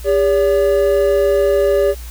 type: tone pair together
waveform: triangle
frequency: 403.1 / 570 Hz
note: G4 / C#5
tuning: +48 / +48 cents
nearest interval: tritone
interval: 600 cents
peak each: -12 dBFS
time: 0.04-1.95 s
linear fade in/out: 50 ms
effects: added 60 Hz sine -28 dBFS peak until 2.1 s + white hiss -39 dBFS RMS until 2.1 s

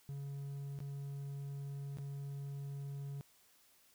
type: tone with dropouts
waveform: triangle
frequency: 140 Hz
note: C#3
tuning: 18 cents sharp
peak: -39 dBFS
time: 0.09-3.21 s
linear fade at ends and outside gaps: 0 ms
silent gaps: 0.789-0.803 / 1.971-1.985 s
effects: white hiss -68 dBFS RMS until 3.94 s

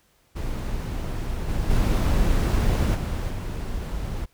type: noise with level steps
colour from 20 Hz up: brown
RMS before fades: -28 / -25 / -20 / -26 / -29 dBFS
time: 0.35-4.26 s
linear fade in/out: 20 ms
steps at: 1.48 / 1.69 / 2.94 / 3.29 s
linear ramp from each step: 20 ms
effects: pink hiss -63 dBFS RMS until 4.33 s

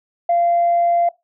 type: tone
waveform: sine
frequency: 690 Hz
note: F5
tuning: 21 cents flat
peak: -12 dBFS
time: 0.29-1.09 s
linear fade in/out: 5 ms
effects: noise-tail reverb RT60 0.2 s tail -21 dB re dry + tanh soft clip ceiling -9 dBFS

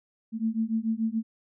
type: beating tone pair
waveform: sine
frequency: 220 / 226.9 Hz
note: A3 / A#3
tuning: 0 / -47 cents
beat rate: 6.9 Hz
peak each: -28 dBFS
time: 0.32-1.23 s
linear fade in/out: 50 ms
effects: none

